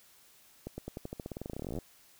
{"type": "accelerating click train", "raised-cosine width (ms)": 2, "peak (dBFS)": -25, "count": 27, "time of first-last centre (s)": [0.67, 1.787], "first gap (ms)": 110, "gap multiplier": 0.91, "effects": ["white hiss -61 dBFS RMS until 2.19 s"]}